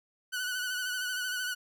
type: tone with vibrato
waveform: sawtooth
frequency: 1488 Hz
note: F#6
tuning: 9 cents sharp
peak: -28 dBFS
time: 0.32-1.55 s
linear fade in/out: 20 ms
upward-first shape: sine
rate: 13 Hz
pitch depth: 41 cents each way
effects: none